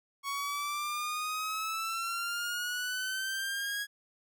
sawtooth exponential sweep, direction up, 1108.7 to 1661.2 Hz, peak -29 dBFS, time 0.23-3.87 s, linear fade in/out 50 ms, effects none

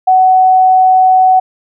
sine tone, 748 Hz, F#5, 19 cents sharp, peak -4 dBFS, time 0.07-1.4 s, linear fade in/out 10 ms, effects none

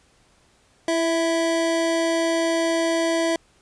square tone pair together, 332.6 / 657.2 Hz, E4 / E5, +16 / -5 cents, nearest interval octave, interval 1179 cents, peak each -23 dBFS, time 0.88-3.36 s, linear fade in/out 2 ms, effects pink hiss -59 dBFS RMS until 3.61 s + resampled to 22050 Hz

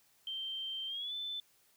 sine tone with pitch glide, 3136 to 3520 Hz, G7 to A7, 0 to 0 cents, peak -37 dBFS, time 0.27-1.4 s, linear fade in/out 2 ms, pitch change +200 cents, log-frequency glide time 0.87-1.14 s, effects white hiss -69 dBFS RMS until 1.76 s

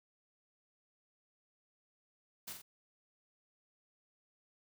white noise with echo, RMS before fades -44 dBFS, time 2.47-2.53 s, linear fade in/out 10 ms, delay 45 ms, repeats 2, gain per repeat -5 dB, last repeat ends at 2.62 s, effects none

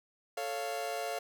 40% pulse chord, A augmented, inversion none, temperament equal with one note detuned, 440 / 554.4 / 696 Hz, A4 / C#5 / E#5, 0 / 0 / -6 cents, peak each -40 / -39 / -36 dBFS, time 0.37-1.19 s, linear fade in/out 5 ms, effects none

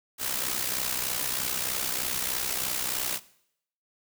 white noise with amplitude modulation, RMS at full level -27 dBFS, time 0.18-3.2 s, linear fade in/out 50 ms, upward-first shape sine, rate 63.2 Hz, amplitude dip 65%, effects noise-tail reverb RT60 0.7 s tail -19 dB re dry

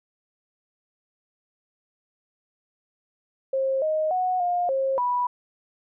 sine tone with pitch steps, 534 / 623 / 736 / 709 / 536 / 982 Hz, C5 / D#5 / F#5 / F5 / C5 / B5, +35 / +2 / -9 / +26 / +42 / -10 cents, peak -21 dBFS, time 3.53-5.27 s, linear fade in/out 5 ms, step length 290 ms, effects none

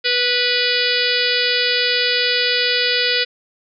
harmonic tone, 491.3 Hz, B4, 9 cents flat, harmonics 1 / 3 / 4 / 5 / 6 / 7 / 8 / 9 / 10, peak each -24 / -24 / -24 / -24 / -24 / -24 / -24 / -24 / -24 dBFS, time 0.04-3.25 s, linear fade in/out 20 ms, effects none

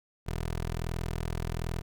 15% pulse tone, 41.27 Hz, E1, 3 cents sharp, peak -25 dBFS, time 0.26-1.82 s, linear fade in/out 20 ms, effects none

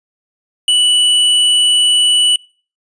square tone, 2960 Hz, F#7, in tune, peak -9 dBFS, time 0.68-2.36 s, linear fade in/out 2 ms, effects noise-tail reverb RT60 0.4 s tail -24 dB re dry + resampled to 22050 Hz

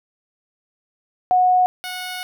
sine / 10% pulse tone pair in turn, 732 / 732 Hz, F#5 / F#5, -19 / -19 cents, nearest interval unison, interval 0 cents, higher neither, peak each -12 / -19 dBFS, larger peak first, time 1.31-1.66 / 1.84-2.23 s, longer second, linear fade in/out 0 ms, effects none

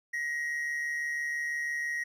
triangle tone pair together, 1892 / 2038 Hz, A#6 / C7, +25 / -46 cents, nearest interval minor second, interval 129 cents, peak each -29 / -39 dBFS, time 0.13-2.04 s, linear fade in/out 10 ms, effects none

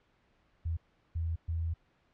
sine tone bursts at uneven times, 82.41 Hz, E2, in tune, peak -30 dBFS, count 3, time 0.65-0.77 / 1.15-1.36 / 1.48-1.74 s, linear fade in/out 10 ms, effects pink hiss -70 dBFS RMS until 2.13 s + low-pass 3000 Hz 12 dB/octave

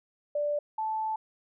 sine tone pair in turn, 587.3 / 874.5 Hz, D5 / A5, 0 / -11 cents, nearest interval perfect fifth, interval 689 cents, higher second, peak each -26 / -28 dBFS, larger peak first, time 0.35-0.59 / 0.78-1.16 s, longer second, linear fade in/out 5 ms, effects none

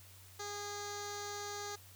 15% pulse tone with low-pass filter, 410 Hz, G#4, 22 cents flat, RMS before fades -43 dBFS, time 0.39-1.76 s, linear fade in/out 10 ms, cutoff 5900 Hz, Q 6.7, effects added 94 Hz sine -58 dBFS peak until 1.95 s + white hiss -59 dBFS RMS until 1.95 s

